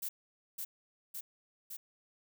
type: noise with echo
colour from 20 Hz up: violet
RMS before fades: -38 dBFS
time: 0.02-0.09 s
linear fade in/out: 10 ms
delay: 560 ms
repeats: 3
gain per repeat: -2 dB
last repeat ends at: 1.77 s
effects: none